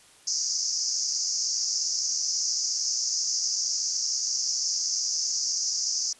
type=band-pass noise; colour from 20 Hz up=pink; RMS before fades=-28 dBFS; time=0.27-6.13 s; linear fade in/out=5 ms; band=4900 to 6700 Hz; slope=96 dB/octave; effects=white hiss -55 dBFS RMS until 6.19 s + resampled to 24000 Hz